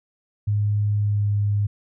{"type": "tone with pitch glide", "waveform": "sine", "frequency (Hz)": [103.83, 102.7], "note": ["G#2", "G#2"], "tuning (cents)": [0, -19], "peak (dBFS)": -18, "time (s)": [0.47, 1.67], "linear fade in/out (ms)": 10, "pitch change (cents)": -19, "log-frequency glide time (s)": [0.94, 1.31], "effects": []}